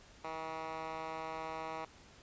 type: tone with band-pass filter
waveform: 10% pulse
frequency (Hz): 160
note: D#3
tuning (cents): +49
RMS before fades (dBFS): -42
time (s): 0.24-1.85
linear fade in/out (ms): 5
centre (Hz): 1200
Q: 1.2
effects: pink hiss -59 dBFS RMS until 2.22 s + resampled to 16000 Hz